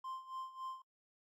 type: tone with tremolo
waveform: triangle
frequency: 1046.5 Hz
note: C6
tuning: in tune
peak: -39 dBFS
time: 0.04-0.82 s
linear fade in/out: 5 ms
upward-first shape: sine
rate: 3.6 Hz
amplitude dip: 80%
effects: noise-tail reverb RT60 0.1 s tail -21 dB re dry